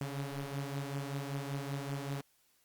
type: beating tone pair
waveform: sawtooth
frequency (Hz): 138.3 / 143.5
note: C#3 / D3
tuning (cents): -4 / -40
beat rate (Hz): 5.2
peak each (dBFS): -34 / -38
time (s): 0.01-2.21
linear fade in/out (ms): 2
effects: white hiss -71 dBFS RMS until 2.64 s + Opus 48 kbps